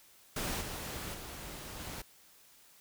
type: noise with level steps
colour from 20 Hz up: pink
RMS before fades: -36 / -41 / -45 / -43 dBFS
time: 0.36-2.02 s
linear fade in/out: 5 ms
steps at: 0.6 / 1.13 / 1.79 s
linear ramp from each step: 20 ms
effects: white hiss -61 dBFS RMS until 2.8 s